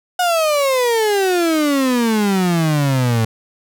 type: exponential sweep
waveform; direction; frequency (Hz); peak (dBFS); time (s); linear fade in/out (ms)
35% pulse; down; 732 to 109.9; -12; 0.19-3.25; 5
effects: none